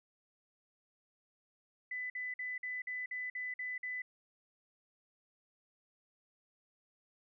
sine tone bursts, 2000 Hz, B6, 21 cents sharp, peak -37 dBFS, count 9, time 1.91-4.02 s, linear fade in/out 5 ms, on 190 ms, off 50 ms, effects none

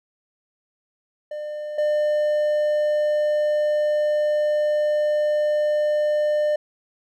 triangle tone pair in turn, 600 / 600 Hz, D5 / D5, +37 / +37 cents, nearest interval unison, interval 0 cents, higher neither, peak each -26 / -16 dBFS, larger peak second, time 1.31-1.78 / 1.78-6.56 s, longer second, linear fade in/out 5 ms, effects none

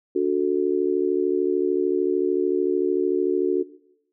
sine chord, D major, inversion none, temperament just, 293.7 / 367.1 / 440.5 Hz, D4 / F#4 / A4, 0 / -14 / +2 cents, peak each -25 / -20 / -26 dBFS, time 0.15-3.63 s, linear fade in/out 10 ms, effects noise-tail reverb RT60 0.7 s tail -17 dB re dry

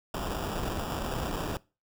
pink noise with sample-and-hold, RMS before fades -33 dBFS, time 0.14-1.57 s, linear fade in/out 2 ms, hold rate 2100 Hz, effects noise-tail reverb RT60 0.3 s tail -22 dB re dry

